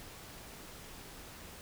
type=silence; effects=pink hiss -50 dBFS RMS until 1.61 s